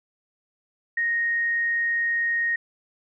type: tone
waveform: sine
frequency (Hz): 1864.7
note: A#6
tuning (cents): 0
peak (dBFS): -21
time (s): 0.97-2.56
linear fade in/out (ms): 5
effects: none